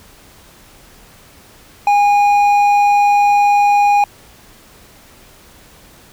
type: tone with hard clipping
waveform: triangle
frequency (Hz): 818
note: G#5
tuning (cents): -26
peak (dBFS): -10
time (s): 1.87-4.04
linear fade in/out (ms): 2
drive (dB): 9
effects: pink hiss -44 dBFS RMS until 6.12 s